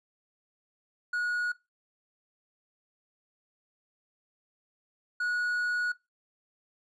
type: tone pair in turn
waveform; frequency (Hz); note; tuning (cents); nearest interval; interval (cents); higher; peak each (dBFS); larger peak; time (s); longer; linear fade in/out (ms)
triangle; 1453 / 1458.5; F#6 / F#6; -32 / -25; unison; 7; second; -26; neither; 1.13-1.52 / 5.2-5.92; second; 5
effects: noise-tail reverb RT60 0.2 s tail -18 dB re dry + resampled to 22050 Hz